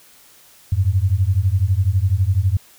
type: beating tone pair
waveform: sine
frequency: 89.3 / 101.3 Hz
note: F2 / G#2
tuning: +39 / -43 cents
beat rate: 12 Hz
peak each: -17 dBFS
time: 0.72-2.57 s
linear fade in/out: 5 ms
effects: white hiss -49 dBFS RMS until 2.78 s